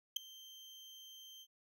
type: tone with ADSR envelope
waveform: 35% pulse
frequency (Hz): 3136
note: G7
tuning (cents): 0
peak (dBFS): -27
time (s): 0.16-1.47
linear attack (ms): 7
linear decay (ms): 4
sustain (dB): -24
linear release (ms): 55
effects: none